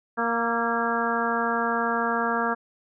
harmonic tone with a mistuned harmonic, 233.1 Hz, A#3, in tune, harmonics 1 / 2 / 3 / 4 / 5 / 6 / 7, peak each -30 / -30 / -30 / -30 / -30 / -30 / -30 dBFS, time 0.17-2.55 s, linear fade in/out 20 ms, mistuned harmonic 6, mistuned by -34 cents, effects none

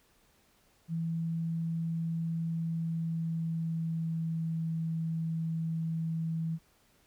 sine tone with pitch glide, 164.81 to 162.73 Hz, E3 to E3, 0 to -22 cents, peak -30 dBFS, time 0.88-6.59 s, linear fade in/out 50 ms, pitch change -22 cents, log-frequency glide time 2.47-4.65 s, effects pink hiss -67 dBFS RMS until 7.06 s

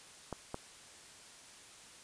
clicks, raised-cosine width 1 ms, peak -24 dBFS, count 2, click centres 0.327 / 0.544 s, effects white hiss -55 dBFS RMS until 2.03 s + resampled to 22050 Hz

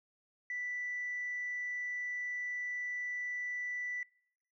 sine tone, 1974 Hz, B6, 1 cent flat, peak -35 dBFS, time 0.5-4.03 s, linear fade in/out 2 ms, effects noise-tail reverb RT60 0.7 s tail -25 dB re dry + tanh soft clip ceiling -31 dBFS

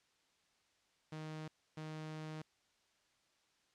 sawtooth tone bursts at uneven times, 155.9 Hz, D#3, 4 cents sharp, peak -40 dBFS, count 2, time 1.12-1.48 / 1.77-2.42 s, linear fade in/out 5 ms, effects white hiss -75 dBFS RMS until 3.74 s + low-pass 6000 Hz 12 dB/octave

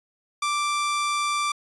sawtooth tone, 1174.7 Hz, D6, in tune, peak -19 dBFS, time 0.42-1.52 s, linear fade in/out 5 ms, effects resampled to 24000 Hz

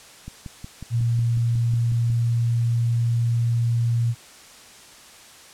click train, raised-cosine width 5 ms, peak -22 dBFS, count 11, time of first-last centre 0.28-2.101 s, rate 5.49 Hz
sine tone, 117.4 Hz, A#2, 13 cents sharp, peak -18 dBFS, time 0.9-4.15 s, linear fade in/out 50 ms
effects white hiss -46 dBFS RMS until 5.53 s + low-pass 9000 Hz 12 dB/octave

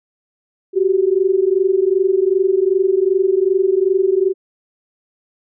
sine tone pair together, 369.7 / 392.3 Hz, F#4 / G4, -1 / +1 cents, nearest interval minor second, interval 102 cents, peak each -15 dBFS, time 0.73-4.34 s, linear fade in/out 50 ms, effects none

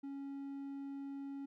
triangle tone, 277.2 Hz, C#4, in tune, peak -40 dBFS, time 0.03-1.46 s, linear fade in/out 10 ms, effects none

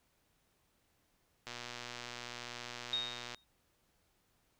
click train, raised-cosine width 0.2 ms, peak -26 dBFS, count 228, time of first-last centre 1.47-3.346 s, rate 121 Hz
sine tone with exponential decay, 3729 Hz, A#7, in tune, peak -30 dBFS, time 2.93-3.44 s, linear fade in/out 2 ms, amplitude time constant 110 ms
effects pink hiss -75 dBFS RMS until 4.59 s

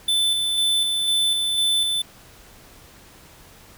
square tone with tremolo, 3520 Hz, A7, in tune, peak -18 dBFS, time 0.08-2.02 s, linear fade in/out 5 ms, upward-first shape square, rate 2 Hz, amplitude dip 30%, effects pink hiss -48 dBFS RMS until 3.77 s

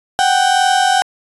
35% pulse tone pair together, 744.9 / 787 Hz, F#5 / G5, +11 / +7 cents, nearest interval minor second, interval 96 cents, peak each -12 dBFS, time 0.19-1.02 s, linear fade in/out 0 ms, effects resampled to 24000 Hz

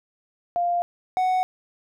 sine / triangle tone pair in turn, 698.5 / 741.6 Hz, F5 / F#5, 0 / +4 cents, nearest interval minor second, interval 104 cents, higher second, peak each -20 / -17 dBFS, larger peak second, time 0.56-0.82 / 1.17-1.43 s, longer neither, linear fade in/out 0 ms, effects none

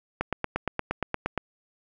click train, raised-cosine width 0.5 ms, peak -11 dBFS, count 11, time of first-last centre 0.21-1.377 s, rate 8.57 Hz, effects none

